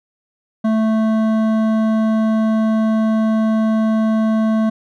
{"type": "tone with hard clipping", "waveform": "triangle", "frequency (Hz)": 220, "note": "A3", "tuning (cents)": 0, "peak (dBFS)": -15, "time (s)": [0.64, 4.7], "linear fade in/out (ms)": 10, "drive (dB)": 15, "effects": []}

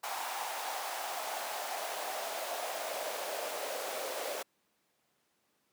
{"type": "noise with high-pass filter sweep", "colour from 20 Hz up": "pink", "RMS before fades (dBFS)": -38, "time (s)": [0.03, 4.43], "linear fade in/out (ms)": 10, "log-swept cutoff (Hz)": [840, 530], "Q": 3.5, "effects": ["pink hiss -75 dBFS RMS until 5.72 s", "high-pass 200 Hz 12 dB/octave"]}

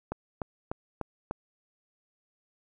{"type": "click train", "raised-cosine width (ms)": 1, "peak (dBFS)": -18, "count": 5, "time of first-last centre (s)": [0.12, 1.31], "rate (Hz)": 3.36, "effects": []}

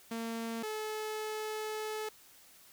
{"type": "tone pair in turn", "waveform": "sawtooth", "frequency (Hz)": [228.4, 431.2], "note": ["A#3", "A4"], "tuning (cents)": [-35, -35], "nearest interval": "major seventh", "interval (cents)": 1100, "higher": "second", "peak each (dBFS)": [-32, -32], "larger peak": "neither", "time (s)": [[0.11, 0.63], [0.63, 2.09]], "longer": "second", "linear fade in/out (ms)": 5, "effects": ["white hiss -59 dBFS RMS until 2.72 s"]}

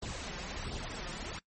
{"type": "noise with flanger", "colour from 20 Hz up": "pink", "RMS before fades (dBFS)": -40, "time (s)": [0.02, 1.39], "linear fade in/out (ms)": 5, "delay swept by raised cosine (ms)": [0.21, 5.71], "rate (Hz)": 1.4, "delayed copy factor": 0.65, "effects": ["noise-tail reverb RT60 0.1 s tail -20 dB re dry", "MP3 32 kbps"]}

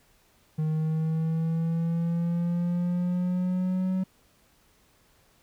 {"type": "exponential sweep", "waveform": "triangle", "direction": "up", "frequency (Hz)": [155.3, 187.8], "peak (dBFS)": -22, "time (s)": [0.58, 4.04], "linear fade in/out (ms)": 10, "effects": ["pink hiss -63 dBFS RMS until 5.42 s"]}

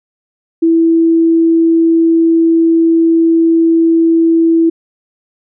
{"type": "tone", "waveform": "sine", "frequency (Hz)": 329.6, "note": "E4", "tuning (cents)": 0, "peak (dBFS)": -6, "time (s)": [0.62, 4.7], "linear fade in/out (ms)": 10, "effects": []}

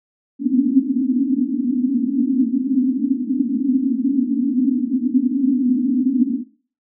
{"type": "band-pass noise", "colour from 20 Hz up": "pink", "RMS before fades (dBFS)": -18, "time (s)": [0.39, 6.44], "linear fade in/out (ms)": 50, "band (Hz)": [240, 280], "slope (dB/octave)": 96, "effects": ["noise-tail reverb RT60 0.4 s tail -17 dB re dry"]}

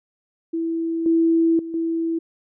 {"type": "tone with level steps", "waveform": "sine", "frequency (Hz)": 329.6, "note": "E4", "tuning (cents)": 0, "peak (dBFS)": [-21, -14, -28, -20], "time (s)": [0.53, 2.19], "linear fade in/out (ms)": 10, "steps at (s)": [1.06, 1.59, 1.74], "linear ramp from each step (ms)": 2, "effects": []}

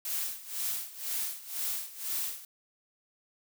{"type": "noise with tremolo", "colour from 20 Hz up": "blue", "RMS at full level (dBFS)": -32, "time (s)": [0.05, 2.45], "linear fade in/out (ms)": 2, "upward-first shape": "sine", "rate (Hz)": 2, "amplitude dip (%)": 85, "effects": []}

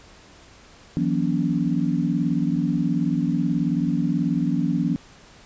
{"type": "tone cluster", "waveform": "sine", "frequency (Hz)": [162.9, 181.4, 240.7, 283.2], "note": ["E3", "F#3", "B3", "C#4"], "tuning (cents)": [-20, -34, -44, 37], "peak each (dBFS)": -25, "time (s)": [0.97, 4.96], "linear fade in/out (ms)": 0, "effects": ["pink hiss -49 dBFS RMS until 5.45 s", "resampled to 16000 Hz"]}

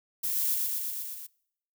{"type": "noise with echo", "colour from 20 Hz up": "violet", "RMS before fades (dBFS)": -30, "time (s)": [0.23, 0.55], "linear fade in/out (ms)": 10, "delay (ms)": 120, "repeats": 6, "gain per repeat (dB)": -2, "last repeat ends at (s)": 1.27, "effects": ["noise-tail reverb RT60 0.7 s tail -24 dB re dry"]}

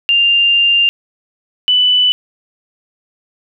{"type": "tone pair in turn", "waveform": "sine", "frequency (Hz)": [2794, 2986], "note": ["F7", "F#7"], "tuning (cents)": [0, 15], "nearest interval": "minor second", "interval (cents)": 115, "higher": "second", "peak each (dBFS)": -8, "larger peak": "neither", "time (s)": [[0.09, 0.89], [1.68, 2.12]], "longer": "first", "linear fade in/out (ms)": 0, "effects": []}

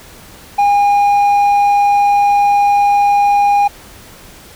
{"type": "tone with hard clipping", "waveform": "sine", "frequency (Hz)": 813, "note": "G#5", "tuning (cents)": -37, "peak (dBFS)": -9, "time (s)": [0.58, 3.68], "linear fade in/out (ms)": 10, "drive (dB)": 3, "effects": ["pink hiss -38 dBFS RMS until 4.55 s"]}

